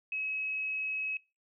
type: tone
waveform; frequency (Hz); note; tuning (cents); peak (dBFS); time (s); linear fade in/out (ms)
sine; 2562; E7; -50; -32; 0.12-1.17; 2
effects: noise-tail reverb RT60 0.3 s tail -24 dB re dry